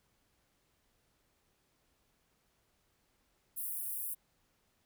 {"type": "high-pass noise", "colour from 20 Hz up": "pink", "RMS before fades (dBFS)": -39, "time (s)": [3.56, 4.15], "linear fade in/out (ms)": 20, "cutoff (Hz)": 9900, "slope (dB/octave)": 48, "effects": ["pink hiss -75 dBFS RMS until 4.85 s"]}